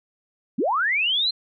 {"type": "linear sweep", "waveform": "sine", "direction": "up", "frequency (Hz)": [176.5, 4186], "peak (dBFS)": -19, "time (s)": [0.58, 1.31], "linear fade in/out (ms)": 10, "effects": []}